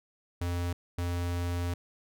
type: tone bursts at uneven times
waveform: square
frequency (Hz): 87.4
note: F2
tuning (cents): +2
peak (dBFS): -30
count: 2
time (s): 0.41-0.73 / 0.98-1.74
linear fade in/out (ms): 5
effects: none